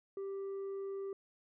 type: tone with tanh clipping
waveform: sine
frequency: 392 Hz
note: G4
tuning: in tune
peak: -39 dBFS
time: 0.17-1.13 s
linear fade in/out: 2 ms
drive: 3 dB
effects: none